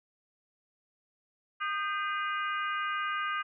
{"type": "harmonic tone with a mistuned harmonic", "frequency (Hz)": 408.1, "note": "G#4", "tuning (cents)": -30, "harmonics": [3, 4, 5, 6, 7], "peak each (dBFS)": [-32, -35, -41, -43, -43], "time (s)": [1.6, 3.43], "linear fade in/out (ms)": 20, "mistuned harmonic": 4, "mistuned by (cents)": -68, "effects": []}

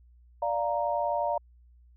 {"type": "chord", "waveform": "sine", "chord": "Bb major", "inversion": "first", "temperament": "equal", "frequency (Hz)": [587.3, 698.5, 932.3], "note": ["D5", "F5", "Bb5"], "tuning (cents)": [0, 0, 0], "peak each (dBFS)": -30, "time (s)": [0.42, 1.38], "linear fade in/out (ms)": 5, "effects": ["added 60 Hz sine -54 dBFS peak until 1.96 s"]}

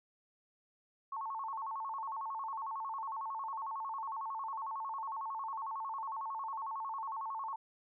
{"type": "tone with vibrato", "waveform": "sine", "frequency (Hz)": 987.8, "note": "B5", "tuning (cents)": 0, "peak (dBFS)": -37, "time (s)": [1.12, 7.56], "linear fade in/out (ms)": 5, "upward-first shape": "square", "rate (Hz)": 11, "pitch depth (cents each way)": 180, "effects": []}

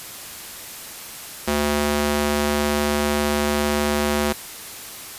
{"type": "tone with high-pass filter", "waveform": "square", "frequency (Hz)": 73.5, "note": "D2", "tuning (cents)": 2, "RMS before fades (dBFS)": -21, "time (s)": [1.47, 4.33], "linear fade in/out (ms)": 10, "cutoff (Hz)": 220, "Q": 0.65, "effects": ["white hiss -36 dBFS RMS until 5.18 s", "resampled to 32000 Hz"]}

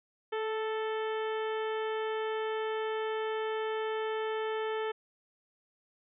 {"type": "harmonic tone with a mistuned harmonic", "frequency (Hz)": 440, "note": "A4", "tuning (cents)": 0, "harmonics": [1, 2, 3, 4, 5, 6, 7, 8], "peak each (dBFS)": [-32, -39, -42, -43, -48, -53, -48, -55], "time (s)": [0.32, 4.92], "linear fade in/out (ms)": 10, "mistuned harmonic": 1, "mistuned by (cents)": -16, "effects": []}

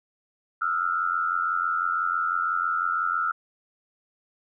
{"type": "tone cluster", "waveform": "sine", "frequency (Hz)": [1248, 1338, 1424], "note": ["D#6", "E6", "F6"], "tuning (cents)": [5, 25, 33], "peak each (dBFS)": [-31, -25, -28], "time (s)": [0.61, 3.32], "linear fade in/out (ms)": 10, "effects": []}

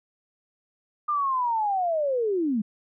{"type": "linear sweep", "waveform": "sine", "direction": "down", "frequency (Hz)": [1215, 198.8], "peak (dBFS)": -22, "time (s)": [1.08, 2.62], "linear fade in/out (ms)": 10, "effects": []}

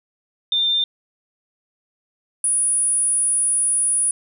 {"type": "tone pair in turn", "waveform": "sine", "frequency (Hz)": [3596, 9760], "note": ["A7", "D#9"], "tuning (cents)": [37, -34], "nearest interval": "octave + perfect fourth", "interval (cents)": 1729, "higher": "second", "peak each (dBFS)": -16, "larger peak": "neither", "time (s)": [[0.52, 0.84], [2.44, 4.11]], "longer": "second", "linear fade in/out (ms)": 2, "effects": []}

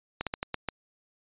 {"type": "slowing click train", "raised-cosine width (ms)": 0.3, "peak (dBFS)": -14, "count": 6, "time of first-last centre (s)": [0.21, 0.687], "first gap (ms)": 57, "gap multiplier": 1.26, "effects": ["resampled to 8000 Hz"]}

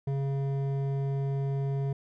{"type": "tone with hard clipping", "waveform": "sine", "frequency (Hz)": 137.7, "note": "C#3", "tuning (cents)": -11, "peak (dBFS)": -29, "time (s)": [0.07, 1.93], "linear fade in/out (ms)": 5, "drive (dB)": 10, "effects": []}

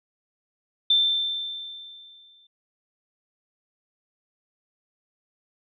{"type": "tone with exponential decay", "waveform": "sine", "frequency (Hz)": 3558, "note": "A7", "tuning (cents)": 19, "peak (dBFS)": -15, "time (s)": [0.9, 2.47], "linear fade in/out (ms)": 5, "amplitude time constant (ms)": 340, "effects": []}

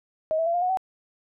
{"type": "tone with pitch steps", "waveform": "sine", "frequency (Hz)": [631, 654.4, 678.6, 703.8, 729.9, 756.9], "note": ["D#5", "E5", "F5", "F5", "F#5", "F#5"], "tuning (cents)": [24, -13, -50, 13, -24, 39], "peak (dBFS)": -21, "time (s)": [0.31, 0.772], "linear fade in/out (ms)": 0, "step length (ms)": 77, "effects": []}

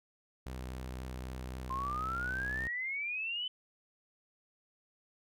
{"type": "tone with vibrato", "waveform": "sawtooth", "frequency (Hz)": 63.6, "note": "C2", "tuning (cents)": -48, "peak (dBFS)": -36, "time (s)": [0.46, 2.68], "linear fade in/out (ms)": 5, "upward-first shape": "triangle", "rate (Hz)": 3.8, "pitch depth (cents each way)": 15}
{"type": "exponential sweep", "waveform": "sine", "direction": "up", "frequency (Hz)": [1040, 3053], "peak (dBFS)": -34, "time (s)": [1.7, 3.48], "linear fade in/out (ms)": 5}
{"effects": []}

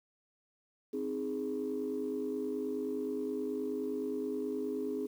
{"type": "chord", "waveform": "sine", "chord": "Ab major", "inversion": "first", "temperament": "equal", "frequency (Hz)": [261.6, 311.1, 415.3], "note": ["C4", "Eb4", "Ab4"], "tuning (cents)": [0, 0, 0], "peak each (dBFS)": [-37, -39, -35], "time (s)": [0.93, 5.07], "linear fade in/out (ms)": 10, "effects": ["tanh soft clip ceiling -26 dBFS", "10-bit"]}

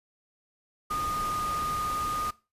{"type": "tone in noise", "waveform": "sine", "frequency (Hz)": 1227, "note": "D#6", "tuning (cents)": -25, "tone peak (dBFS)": -28, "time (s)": [0.9, 2.31], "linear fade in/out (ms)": 10, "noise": "pink", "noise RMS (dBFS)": -38, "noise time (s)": [0.9, 2.31], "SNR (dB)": 7, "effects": ["noise-tail reverb RT60 0.3 s tail -20 dB re dry", "resampled to 32000 Hz"]}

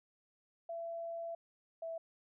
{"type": "tone pair in turn", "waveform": "sine", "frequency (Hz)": [671, 658.7], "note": ["E5", "E5"], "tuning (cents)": [31, -1], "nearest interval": "unison", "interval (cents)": 32, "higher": "first", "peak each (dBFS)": [-39, -39], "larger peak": "neither", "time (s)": [[0.69, 1.35], [1.82, 1.98]], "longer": "first", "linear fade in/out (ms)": 5, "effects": []}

